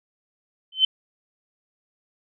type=tone with exponential growth; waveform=sine; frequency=3071 Hz; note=G7; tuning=36 cents flat; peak=-10 dBFS; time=0.72-0.85 s; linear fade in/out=5 ms; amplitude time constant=28 ms; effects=none